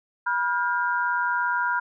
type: tone cluster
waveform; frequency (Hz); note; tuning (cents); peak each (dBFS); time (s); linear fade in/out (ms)
sine; 972 / 1412 / 1589; B5 / F6 / G6; -28 / +19 / +23; -25 / -25 / -30; 0.26-1.8; 10
effects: none